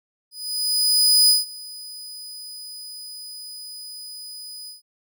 sawtooth tone with ADSR envelope, 4978 Hz, D#8, in tune, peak -9 dBFS, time 0.31-4.82 s, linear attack 980 ms, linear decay 160 ms, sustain -23 dB, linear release 140 ms, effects none

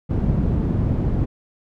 white low-pass noise, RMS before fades -20 dBFS, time 0.09-1.26 s, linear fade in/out 20 ms, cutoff 170 Hz, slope 12 dB/octave, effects none

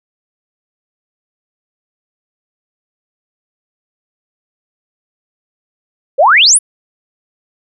sine exponential sweep, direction up, 493.9 to 11175 Hz, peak -4 dBFS, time 6.18-6.59 s, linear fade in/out 20 ms, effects none

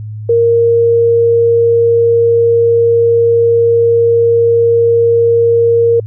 sine tone, 466.2 Hz, A#4, in tune, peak -6 dBFS, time 0.29-6 s, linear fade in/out 5 ms, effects added 107 Hz sine -21 dBFS peak until 6.06 s

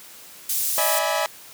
pink high-pass noise, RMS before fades -24 dBFS, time 0.49-0.99 s, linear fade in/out 5 ms, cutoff 8600 Hz, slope 12 dB/octave
sawtooth chord, E dominant seventh, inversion third, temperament equal with one note detuned, 587.3 / 644.9 / 830.6 / 987.8 Hz, D5 / E5 / G#5 / B5, 0 / -38 / 0 / 0 cents, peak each -23 / -21 / -23 / -25 dBFS, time 0.78-1.26 s, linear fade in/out 0 ms
effects white hiss -44 dBFS RMS until 1.53 s + high-pass 100 Hz 12 dB/octave

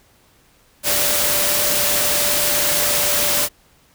sine tone in noise, 587.3 Hz, D5, in tune, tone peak -27 dBFS, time 0.83-3.49 s, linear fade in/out 50 ms, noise white, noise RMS -18 dBFS, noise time 0.83-3.49 s, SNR -12 dB, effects pink hiss -55 dBFS RMS until 3.94 s

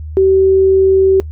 sine tone, 383.4 Hz, G4, 38 cents flat, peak -6 dBFS, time 0.17-1.2 s, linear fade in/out 0 ms, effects noise-tail reverb RT60 0.1 s tail -20 dB re dry + added 77 Hz sine -23 dBFS peak until 1.31 s

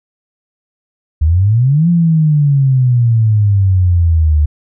sine exponential two-way sweep, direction up then down, 73.42 to 174.61 to 73.42 Hz, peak -7 dBFS, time 1.21-4.46 s, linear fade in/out 10 ms, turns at 1.89 s, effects none

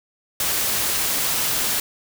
white noise, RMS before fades -22 dBFS, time 0.4-1.8 s, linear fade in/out 2 ms, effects none

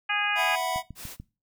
harmonic tone, 412.3 Hz, G#4, 13 cents flat, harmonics 2 / 3 / 4 / 5 / 6 / 7, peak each -32 / -33 / -29 / -33 / -28 / -33 dBFS, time 0.09-0.56 s, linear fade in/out 10 ms
square chord, E suspended second, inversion none, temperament equal, 659.3 / 740 / 987.8 Hz, E5 / F#5 / B5, 0 / 0 / 0 cents, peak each -32 / -30 / -32 dBFS, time 0.35-0.83 s, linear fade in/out 50 ms
click train, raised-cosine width 5 ms, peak -27 dBFS, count 4, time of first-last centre 0.76-1.2 s, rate 6.82 Hz
white noise, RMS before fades -41 dBFS, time 0.95-1.17 s, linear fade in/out 50 ms
effects noise-tail reverb RT60 0.3 s tail -20 dB re dry

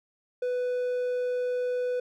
triangle tone, 496.4 Hz, B4, 9 cents sharp, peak -24 dBFS, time 0.42-2 s, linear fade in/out 5 ms, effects none

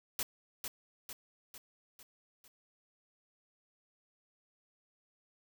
white noise with echo, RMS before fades -35 dBFS, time 0.19-0.23 s, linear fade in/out 2 ms, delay 450 ms, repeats 5, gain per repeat -5 dB, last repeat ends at 2.48 s, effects none

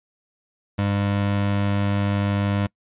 25% pulse tone, 100.7 Hz, G2, 47 cents sharp, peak -16 dBFS, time 0.78-2.67 s, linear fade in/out 10 ms, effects noise-tail reverb RT60 0.1 s tail -25 dB re dry + resampled to 8000 Hz

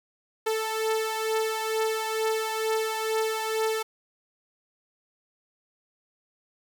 sawtooth beating tone pair, 440 / 442.2 Hz, A4 / A4, 0 / +9 cents, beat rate 2.2 Hz, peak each -23 / -27 dBFS, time 0.46-3.83 s, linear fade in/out 10 ms, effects 10-bit

